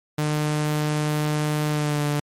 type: tone with pitch glide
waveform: sawtooth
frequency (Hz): 150.9 to 146.77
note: D3 to D3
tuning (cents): +47 to -1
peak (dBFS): -17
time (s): 0.18-2.2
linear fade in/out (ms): 5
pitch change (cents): -48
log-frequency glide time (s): 1.69-2.05
effects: MP3 64 kbps